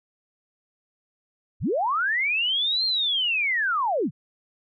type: linear two-way sweep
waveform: sine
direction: up then down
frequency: 38.14 to 4240 to 103 Hz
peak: -21 dBFS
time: 1.6-4.11 s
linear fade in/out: 50 ms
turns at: 2.85 s
effects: none